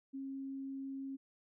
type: tone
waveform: sine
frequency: 270.6 Hz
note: C#4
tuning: 42 cents flat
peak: -40 dBFS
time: 0.13-1.17 s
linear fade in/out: 20 ms
effects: none